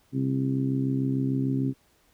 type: harmonic tone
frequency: 66.7 Hz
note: C2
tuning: 34 cents sharp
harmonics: 2 / 3 / 4 / 5 / 6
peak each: -27 / -36 / -26 / -37 / -39 dBFS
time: 0.12-1.74 s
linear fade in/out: 50 ms
effects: pink hiss -64 dBFS RMS until 2.13 s